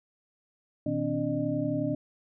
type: tone cluster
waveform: sine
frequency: 121.3 / 157.7 / 257.8 / 289.1 / 606 Hz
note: B2 / D#3 / C4 / D4 / D#5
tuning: -31 / +24 / -26 / -27 / -46 cents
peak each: -35 / -35 / -33 / -30 / -33 dBFS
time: 0.86-1.95 s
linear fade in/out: 5 ms
effects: none